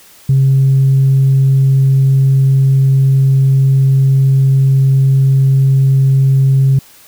sine tone, 134.9 Hz, C#3, 47 cents flat, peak -5 dBFS, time 0.29-6.79 s, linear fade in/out 5 ms, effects tanh soft clip ceiling -3 dBFS + white hiss -42 dBFS RMS until 7.07 s

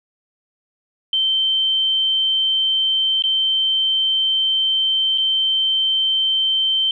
sine tone with dropouts, 3110 Hz, G7, 14 cents flat, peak -15 dBFS, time 1.13-6.91 s, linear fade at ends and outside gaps 2 ms, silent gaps 3.223-3.238 / 5.177-5.181 s, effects none

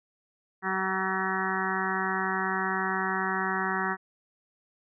harmonic tone with a mistuned harmonic, 189.4 Hz, F#3, 41 cents sharp, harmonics 1 / 2 / 4 / 5 / 6 / 7 / 8 / 9 / 10, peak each -35 / -35 / -35 / -35 / -35 / -35 / -35 / -35 / -35 dBFS, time 0.62-3.97 s, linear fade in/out 50 ms, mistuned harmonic 9, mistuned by +16 cents, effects none

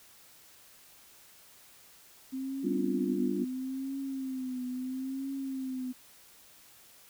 sine tone with vibrato, 261.6 Hz, C4, in tune, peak -33 dBFS, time 2.32-5.93 s, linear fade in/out 20 ms, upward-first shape triangle, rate 0.75 Hz, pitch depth 81 cents each way
sine chord, G dominant seventh, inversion none, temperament equal, 196 / 246.9 / 293.7 / 349.2 Hz, G3 / B3 / D4 / F4, 0 / 0 / 0 / 0 cents, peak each -34 dBFS, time 2.63-3.45 s, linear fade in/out 20 ms
effects white hiss -57 dBFS RMS until 7.09 s

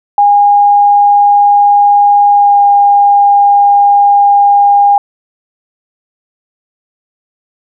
sine tone with pitch glide, 816 to 809.9 Hz, G#5 to G#5, -31 to -44 cents, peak -3 dBFS, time 0.18-4.98 s, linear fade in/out 2 ms, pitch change -13 cents, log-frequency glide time 2.31-2.61 s, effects none

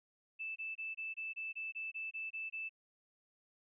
sine tone bursts, 2637 Hz, E7, in tune, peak -39 dBFS, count 12, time 0.39-2.694 s, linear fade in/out 20 ms, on 170 ms, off 24 ms, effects none

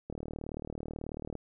click train, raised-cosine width 2 ms, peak -25 dBFS, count 49, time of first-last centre 0.1-1.353 s, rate 38.3 Hz, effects none

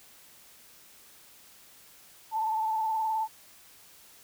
sine tone with vibrato, 880 Hz, A5, in tune, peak -26 dBFS, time 2.31-3.28 s, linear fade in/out 50 ms, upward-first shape square, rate 19 Hz, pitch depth 28 cents each way, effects white hiss -55 dBFS RMS until 4.23 s

